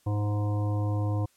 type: harmonic tone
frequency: 103.83 Hz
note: G#2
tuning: in tune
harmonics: 1 / 3 / 5 / 7 / 9 / 10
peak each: -25 / -35 / -39 / -42 / -44 / -45 dBFS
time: 0.06-1.26 s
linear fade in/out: 10 ms
effects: white hiss -65 dBFS RMS until 1.36 s + low-pass 12000 Hz 12 dB/octave